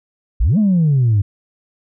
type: exponential two-way sweep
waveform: sine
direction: up then down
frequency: 44 to 222.5 to 96.7 Hz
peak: -9 dBFS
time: 0.4-1.22 s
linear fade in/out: 10 ms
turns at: 0.58 s
effects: tanh soft clip ceiling -8 dBFS